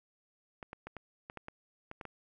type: clicks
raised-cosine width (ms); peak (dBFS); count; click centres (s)
0.5; -28; 10; 0.628 / 0.731 / 0.87 / 0.967 / 1.299 / 1.373 / 1.484 / 1.914 / 2.012 / 2.053
effects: none

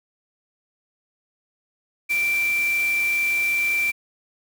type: tone in noise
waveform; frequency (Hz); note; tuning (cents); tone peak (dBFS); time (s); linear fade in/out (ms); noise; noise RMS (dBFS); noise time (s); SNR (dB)
sine; 2349; D7; 0; -19; 2.09-3.92; 20; white; -35; 2.09-3.92; +13
effects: none

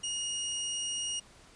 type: tone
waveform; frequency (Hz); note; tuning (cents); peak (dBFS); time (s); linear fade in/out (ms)
20% pulse; 2866; F7; +44; -27; 0.03-1.2; 10
effects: pink hiss -57 dBFS RMS until 1.55 s + resampled to 22050 Hz

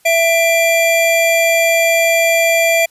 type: tone pair together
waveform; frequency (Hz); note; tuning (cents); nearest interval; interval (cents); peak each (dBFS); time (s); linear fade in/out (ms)
square; 666 / 2373; E5 / D7; +18 / +17; octave + minor seventh; 2199; -13 / -15; 0.05-2.86; 10
effects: white hiss -53 dBFS RMS until 2.9 s + resampled to 32000 Hz

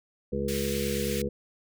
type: harmonic tone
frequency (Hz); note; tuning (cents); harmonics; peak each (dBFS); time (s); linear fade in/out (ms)
69.3; C#2; 0; 1 / 2 / 3 / 5 / 6 / 7; -36 / -37 / -32 / -37 / -34 / -32; 0.32-1.29; 10
type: high-pass noise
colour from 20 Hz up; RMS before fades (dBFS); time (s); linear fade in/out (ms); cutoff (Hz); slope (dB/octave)
pink; -37; 0.48-1.22; 5; 1900; 24
effects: none

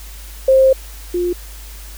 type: tone pair in turn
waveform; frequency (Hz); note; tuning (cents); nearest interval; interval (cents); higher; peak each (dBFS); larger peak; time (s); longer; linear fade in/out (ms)
sine; 529 / 353.1; C5 / F4; +19 / +19; perfect fifth; 700; first; -7 / -15; first; 0.48-0.73 / 1.14-1.33; first; 5
effects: added 51 Hz sine -32 dBFS peak until 1.97 s + white hiss -39 dBFS RMS until 1.97 s

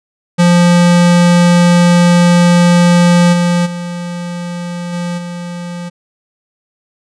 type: tone with level steps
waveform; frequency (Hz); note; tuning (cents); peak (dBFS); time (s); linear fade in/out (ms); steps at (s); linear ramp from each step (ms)
square; 174.61; F3; 0; -6 / -10 / -20 / -17 / -22; 0.38-5.9; 20; 3.32 / 3.65 / 4.92 / 5.17; 20
effects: resampled to 22050 Hz

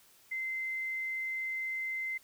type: tone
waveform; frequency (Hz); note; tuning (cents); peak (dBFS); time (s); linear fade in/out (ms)
sine; 2072; C7; -17; -33; 0.31-2.18; 10
effects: white hiss -62 dBFS RMS until 2.23 s

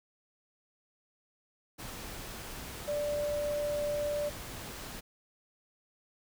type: tone in noise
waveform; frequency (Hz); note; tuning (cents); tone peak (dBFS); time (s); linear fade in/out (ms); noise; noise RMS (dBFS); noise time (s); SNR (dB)
sine; 587.3; D5; 0; -30; 2.87-4.3; 20; pink; -43; 1.78-5.01; +10
effects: none

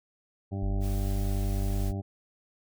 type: harmonic tone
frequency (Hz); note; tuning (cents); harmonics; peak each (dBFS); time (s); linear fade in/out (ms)
98; G2; 0; 1 / 2 / 3 / 4 / 6 / 7 / 8; -31 / -37 / -41 / -43 / -47 / -48 / -49; 0.51-2.02; 20
type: tone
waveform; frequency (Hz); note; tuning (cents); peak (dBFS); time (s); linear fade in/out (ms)
sine; 47.07; F#1; +30; -27; 0.62-1.92; 10
type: noise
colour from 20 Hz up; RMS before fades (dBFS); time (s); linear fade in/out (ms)
white; -47; 0.8-1.93; 50
effects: none

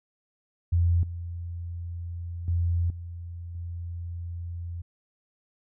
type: tone with level steps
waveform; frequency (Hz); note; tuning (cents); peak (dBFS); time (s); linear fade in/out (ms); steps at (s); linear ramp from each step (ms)
sine; 85.9; F2; -28; -19 / -32 / -22 / -35 / -32; 0.72-4.82; 10; 1.03 / 2.48 / 2.9 / 3.55; 2
effects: none

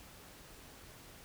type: silence
effects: pink hiss -55 dBFS RMS until 1.24 s

